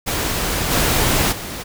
pink noise with level steps, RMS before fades -21 / -17 / -29 dBFS, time 0.06-1.64 s, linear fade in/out 20 ms, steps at 0.7 / 1.31 s, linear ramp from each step 20 ms, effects none

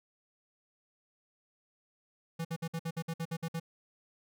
square tone bursts, 164.81 Hz, E3, in tune, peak -34 dBFS, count 11, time 2.39-3.599 s, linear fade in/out 10 ms, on 59 ms, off 56 ms, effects none

